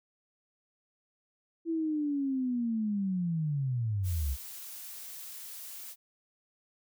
sine linear sweep, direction down, 334.2 to 61.74 Hz, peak -28 dBFS, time 1.65-4.37 s, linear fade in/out 50 ms
blue noise, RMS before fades -44 dBFS, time 4.03-5.96 s, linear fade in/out 50 ms
effects none

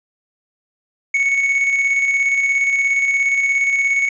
triangle tone with tremolo, 2217 Hz, C#7, in tune, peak -11 dBFS, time 1.14-4.09 s, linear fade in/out 5 ms, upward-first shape square, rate 17 Hz, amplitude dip 35%, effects resampled to 22050 Hz

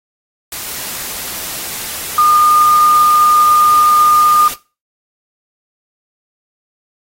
sine tone in noise, 1216 Hz, D#6, 40 cents flat, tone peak -7 dBFS, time 2.18-4.48 s, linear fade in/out 2 ms, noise white, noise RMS -24 dBFS, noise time 0.52-4.54 s, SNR +14 dB, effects noise-tail reverb RT60 0.3 s tail -18 dB re dry + AAC 48 kbps

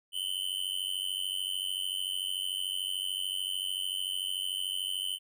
square tone with amplitude modulation, 3034 Hz, F#7, 43 cents sharp, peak -28 dBFS, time 0.12-5.19 s, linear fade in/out 50 ms, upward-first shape sine, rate 93.5 Hz, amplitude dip 100%, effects none

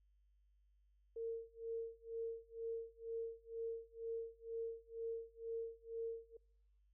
sine tone with tremolo, 456.9 Hz, A#4, 35 cents flat, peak -39 dBFS, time 1.16-6.37 s, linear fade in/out 5 ms, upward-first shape sine, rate 2.1 Hz, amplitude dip 95%, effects noise-tail reverb RT60 0.9 s tail -26 dB re dry + added 50 Hz sine -70 dBFS peak until 6.93 s

